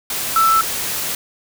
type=tone in noise; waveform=sine; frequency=1324 Hz; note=E6; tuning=7 cents sharp; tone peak=-11 dBFS; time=0.36-0.61 s; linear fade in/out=2 ms; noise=white; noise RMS=-23 dBFS; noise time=0.1-1.15 s; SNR=+9 dB; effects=none